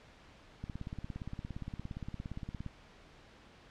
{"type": "click train", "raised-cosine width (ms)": 5, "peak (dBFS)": -28, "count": 36, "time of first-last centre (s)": [0.64, 2.663], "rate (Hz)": 17.3, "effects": ["pink hiss -58 dBFS RMS until 3.7 s", "low-pass 4000 Hz 12 dB/octave"]}